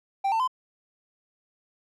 triangle tone with pitch steps, 784 / 895.4 / 1022.6 Hz, G5 / A5 / C6, 0 / +30 / -40 cents, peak -20 dBFS, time 0.24-0.477 s, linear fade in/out 10 ms, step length 79 ms, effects none

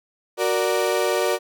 35% pulse chord, Gb augmented, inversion none, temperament equal, 370 / 466.2 / 587.3 Hz, Gb4 / Bb4 / D5, 0 / 0 / 0 cents, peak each -22 dBFS, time 0.37-1.39 s, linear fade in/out 50 ms, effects none

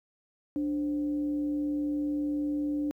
sine tone with frequency modulation, 293.7 Hz, D4, in tune, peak -27 dBFS, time 0.56-2.91 s, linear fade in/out 0 ms, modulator 232 Hz, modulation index 0.32, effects high-pass 100 Hz 12 dB/octave + 11-bit

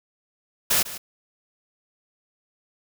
white noise with echo, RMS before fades -20 dBFS, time 0.7-0.83 s, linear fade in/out 10 ms, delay 150 ms, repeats 1, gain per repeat -15 dB, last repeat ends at 0.98 s, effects none

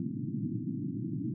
pink band-pass noise, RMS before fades -35 dBFS, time 0-1.34 s, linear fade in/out 2 ms, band 110 to 330 Hz, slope 96 dB/octave, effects none

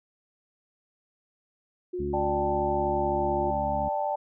sine tone with pitch glide, 360 to 354.2 Hz, F#4 to F4, -47 to +24 cents, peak -29 dBFS, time 1.93-3.51 s, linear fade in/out 10 ms, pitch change -29 cents, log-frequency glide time 2.74-3.24 s
harmonic tone, 71.6 Hz, D2, 43 cents flat, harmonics 1 / 2 / 3 / 4, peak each -35 / -38 / -36 / -40 dBFS, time 1.99-3.89 s, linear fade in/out 5 ms
sine chord, D suspended fourth, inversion none, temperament equal with one note detuned, 590.4 / 784 / 880 Hz, D5 / G5 / A5, +9 / 0 / 0 cents, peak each -30 dBFS, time 2.13-4.16 s, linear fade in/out 10 ms
effects none

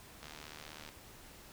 click train, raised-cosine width 0.2 ms, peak -30 dBFS, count 51, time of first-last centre 0.23-0.89 s, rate 75.8 Hz, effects pink hiss -55 dBFS RMS until 1.52 s

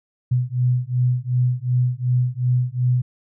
sine beating tone pair, 123.47 / 126.17 Hz, B2 / B2, 0 / +37 cents, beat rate 2.7 Hz, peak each -20 dBFS, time 0.31-3.02 s, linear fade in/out 10 ms, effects none

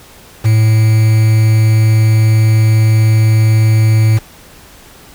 triangle tone with quantisation, 110 Hz, A2, in tune, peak -4 dBFS, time 0.44-4.19 s, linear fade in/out 20 ms, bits 4, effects pink hiss -39 dBFS RMS until 5.14 s

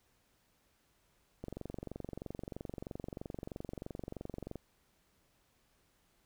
click train, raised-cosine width 2 ms, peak -28 dBFS, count 73, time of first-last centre 1.44-4.557 s, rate 23.1 Hz, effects pink hiss -73 dBFS RMS until 6.25 s

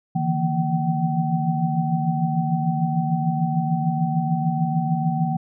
sine tone cluster, 148.6 / 162 / 168.7 / 232.4 / 763 Hz, D3 / E3 / E3 / A#3 / G5, +21 / -30 / +40 / -5 / -47 cents, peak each -27 / -23 / -26 / -28 / -26 dBFS, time 0.15-5.37 s, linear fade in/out 10 ms, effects none

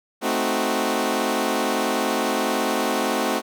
15% pulse chord, A diminished seventh, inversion none, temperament equal, 220 / 261.6 / 311.1 / 370 Hz, A3 / C4 / Eb4 / Gb4, 0 / 0 / 0 / 0 cents, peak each -20 / -19 / -22 / -20 dBFS, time 0.21-3.42 s, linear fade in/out 50 ms, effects none

